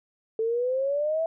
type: exponential sweep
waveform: sine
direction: up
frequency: 440 to 663 Hz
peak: -23 dBFS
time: 0.39-1.26 s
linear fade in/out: 2 ms
effects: none